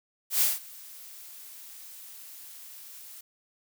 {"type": "noise with ADSR envelope", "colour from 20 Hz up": "blue", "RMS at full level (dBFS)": -22, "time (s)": [0.3, 3.21], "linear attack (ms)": 110, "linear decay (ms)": 180, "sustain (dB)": -24, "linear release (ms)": 5, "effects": []}